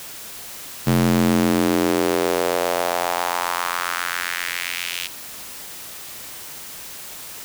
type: tone with high-pass filter sweep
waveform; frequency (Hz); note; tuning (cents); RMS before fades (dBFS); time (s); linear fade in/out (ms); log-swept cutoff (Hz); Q
square; 43.72; F1; +3; -21; 0.86-5.08; 20; 160 to 2900; 2.3
effects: white hiss -36 dBFS RMS until 7.44 s